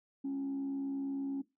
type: tone with frequency modulation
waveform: sine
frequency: 274.2 Hz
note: C#4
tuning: 19 cents flat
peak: -32 dBFS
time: 0.24-1.42 s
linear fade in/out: 10 ms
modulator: 68.7 Hz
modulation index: 0.24
effects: noise-tail reverb RT60 0.2 s tail -17 dB re dry + tanh soft clip ceiling -31 dBFS